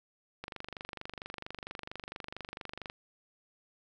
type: click train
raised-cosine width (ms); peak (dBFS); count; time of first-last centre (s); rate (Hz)
0.3; -24; 61; 0.44-2.899; 24.4
effects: none